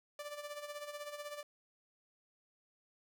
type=tone with tremolo; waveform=sawtooth; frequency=587.3 Hz; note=D5; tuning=in tune; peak=-37 dBFS; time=0.19-1.43 s; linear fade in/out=2 ms; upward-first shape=sine; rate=16 Hz; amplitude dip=65%; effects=none